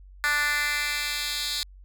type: tone with high-pass filter sweep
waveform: 10% pulse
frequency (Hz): 293.7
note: D4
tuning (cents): 0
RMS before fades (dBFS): -27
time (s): 0.24-1.63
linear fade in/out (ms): 0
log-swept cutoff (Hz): 1600 to 3700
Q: 2.5
effects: added 47 Hz sine -45 dBFS peak until 1.84 s